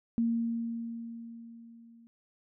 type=tone with level ramp; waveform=sine; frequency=231.3 Hz; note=A#3; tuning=13 cents flat; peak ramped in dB=-24 to -54 dBFS; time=0.18-2.07 s; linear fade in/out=0 ms; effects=none